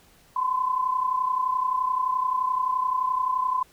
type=tone pair together; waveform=sine; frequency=1014.9 / 1046.5 Hz; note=B5 / C6; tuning=+47 / 0 cents; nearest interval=minor second; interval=53 cents; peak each=-23 / -28 dBFS; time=0.36-3.63 s; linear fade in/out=5 ms; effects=pink hiss -57 dBFS RMS until 3.72 s